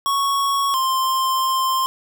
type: tone pair in turn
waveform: square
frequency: 1108.7 / 1049.5 Hz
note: C#6 / C6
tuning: 0 / +5 cents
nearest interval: minor second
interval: 95 cents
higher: first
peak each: -18 dBFS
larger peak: neither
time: 0.06-0.74 / 0.74-1.86 s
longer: second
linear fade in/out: 0 ms
effects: none